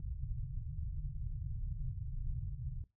pink low-pass noise, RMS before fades -40 dBFS, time 0-2.84 s, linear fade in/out 2 ms, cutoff 150 Hz, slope 96 dB/octave, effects noise-tail reverb RT60 0.2 s tail -17 dB re dry

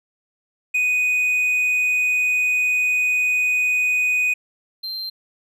triangle tone pair in turn, 2489 / 4147 Hz, D#7 / C8, 0 / -16 cents, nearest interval major sixth, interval 884 cents, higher second, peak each -15 / -25 dBFS, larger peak first, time 0.74-4.34 / 4.83-5.1 s, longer first, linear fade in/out 10 ms, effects none

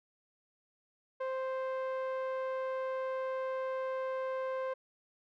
sawtooth tone with low-pass filter, 523.3 Hz, C5, in tune, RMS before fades -36 dBFS, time 1.2-4.74 s, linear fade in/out 10 ms, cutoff 1300 Hz, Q 0.73, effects none

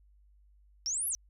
sine exponential two-way sweep, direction up then down, 5274 to 11710 to 5740 Hz, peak -30 dBFS, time 0.86-1.15 s, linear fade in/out 0 ms, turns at 1.08 s, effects added 50 Hz sine -59 dBFS peak until 1.29 s

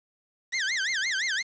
sawtooth tone with vibrato, 1806 Hz, A6, 45 cents sharp, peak -22 dBFS, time 0.52-1.43 s, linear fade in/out 20 ms, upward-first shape sine, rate 5.8 Hz, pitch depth 290 cents each way, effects resampled to 16000 Hz + 8-bit

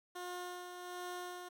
15% pulse tone with tremolo, 357.9 Hz, F4, 42 cents sharp, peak -35 dBFS, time 0.15-1.49 s, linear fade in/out 10 ms, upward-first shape sine, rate 1.3 Hz, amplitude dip 45%, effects none

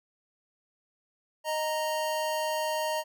square tone pair together, 620.3 / 932.3 Hz, D#5 / A#5, -5 / 0 cents, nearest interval perfect fifth, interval 705 cents, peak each -31 / -32 dBFS, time 1.44-3.04 s, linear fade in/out 50 ms, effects none

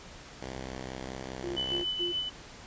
5% pulse tone with vibrato, 64.9 Hz, C2, 13 cents flat, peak -27 dBFS, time 0.41-1.83 s, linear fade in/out 10 ms, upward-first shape triangle, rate 1.7 Hz, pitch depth 11 cents each way
sine tone bursts, 350 Hz, F4, 4 cents sharp, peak -33 dBFS, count 3, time 1.43-2.13 s, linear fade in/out 20 ms, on 140 ms, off 140 ms
sine tone with tremolo, 2999 Hz, F#7, 23 cents sharp, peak -28 dBFS, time 1.56-2.3 s, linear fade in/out 20 ms, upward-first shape sine, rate 6.9 Hz, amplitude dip 45%
effects pink hiss -48 dBFS RMS until 2.66 s + resampled to 16000 Hz

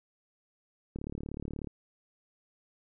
click train, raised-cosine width 3 ms, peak -25 dBFS, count 27, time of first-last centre 0.96-1.672 s, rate 36.5 Hz, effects none

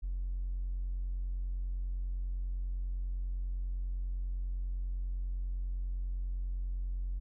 sine tone with hard clipping, 45 Hz, F#1, 47 cents flat, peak -33 dBFS, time 0.02-7.2 s, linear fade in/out 20 ms, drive 1 dB, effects none

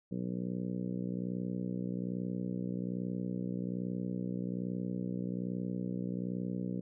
harmonic tone, 61.2 Hz, B1, 15 cents flat, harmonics 2 / 3 / 4 / 5 / 6 / 7 / 8 / 9, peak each -43 / -36 / -41 / -44 / -52 / -48 / -48 / -54 dBFS, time 0.11-6.81 s, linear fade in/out 10 ms, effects none

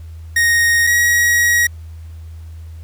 45% pulse tone pair in turn, 1864.7 / 1901.7 Hz, A#6 / A#6, 0 / +34 cents, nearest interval unison, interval 34 cents, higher second, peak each -11 dBFS, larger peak neither, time 0.36-0.87 / 0.87-1.67 s, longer second, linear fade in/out 5 ms, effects added 81 Hz sine -30 dBFS peak until 2.83 s + pink hiss -53 dBFS RMS until 2.83 s

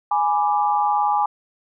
sine chord, G# diminished, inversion none, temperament equal, 830.6 / 987.8 / 1174.7 Hz, G#5 / B5 / D6, 0 / 0 / 0 cents, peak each -18 / -24 / -24 dBFS, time 0.11-1.26 s, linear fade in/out 5 ms, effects none

